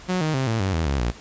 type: tone with pitch steps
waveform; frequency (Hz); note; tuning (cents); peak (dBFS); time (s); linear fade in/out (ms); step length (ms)
sawtooth; 183.1 / 155.76 / 132.5 / 112.71 / 95.88 / 81.56 / 69.38 / 59.02; F#3 / D#3 / C3 / A2 / G2 / E2 / C#2 / A#1; -18 / +2 / +22 / +42 / -38 / -18 / +2 / +22; -17; 0.08-1.12; 20; 130
effects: pink hiss -44 dBFS RMS until 1.2 s + resampled to 16000 Hz